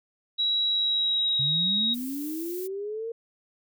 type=tone with pitch glide; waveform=sine; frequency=3879 to 3793 Hz; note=B7 to A#7; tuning=-32 to +29 cents; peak=-22 dBFS; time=0.38-1.95 s; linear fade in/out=20 ms; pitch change=-39 cents; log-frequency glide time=0.68-1.57 s
type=linear sweep; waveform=sine; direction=up; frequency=131.7 to 465.1 Hz; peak=-30 dBFS; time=1.39-3.12 s; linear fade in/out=5 ms
type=noise; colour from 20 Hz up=violet; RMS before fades=-40 dBFS; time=1.93-2.68 s; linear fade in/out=20 ms
effects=none